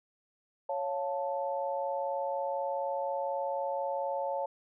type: chord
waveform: sine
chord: Db augmented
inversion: none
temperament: equal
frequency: 554.4 / 698.5 / 880 Hz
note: Db5 / F5 / A5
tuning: 0 / 0 / 0 cents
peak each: -33 / -38 / -35 dBFS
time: 0.69-4.46 s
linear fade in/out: 5 ms
effects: none